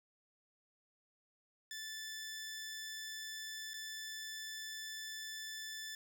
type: tone with dropouts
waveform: 15% pulse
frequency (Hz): 1754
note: A6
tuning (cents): -6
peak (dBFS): -37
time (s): 1.71-5.95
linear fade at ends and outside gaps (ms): 2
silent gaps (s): 3.735-3.74
effects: none